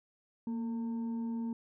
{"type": "tone with frequency modulation", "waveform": "sine", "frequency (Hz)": 231.6, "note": "A#3", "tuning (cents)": -11, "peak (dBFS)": -33, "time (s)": [0.47, 1.53], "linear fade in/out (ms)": 2, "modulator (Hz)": 677, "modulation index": 0.23, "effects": []}